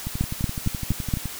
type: two click trains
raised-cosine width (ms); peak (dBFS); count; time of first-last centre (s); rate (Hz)
5; -9 / -16; 5 / 15; 0.21-1.138 / 0.07-1.256; 4.31 / 11.8
effects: white hiss -36 dBFS RMS until 1.39 s